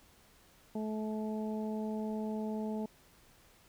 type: harmonic tone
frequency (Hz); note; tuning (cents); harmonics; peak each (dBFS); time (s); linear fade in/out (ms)
216; A3; -32; 1 / 2 / 3 / 4; -35 / -41 / -45 / -47; 0.75-2.86; 5
effects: pink hiss -63 dBFS RMS until 3.68 s